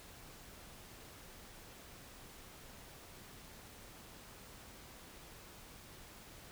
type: silence
effects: pink hiss -55 dBFS RMS until 6.51 s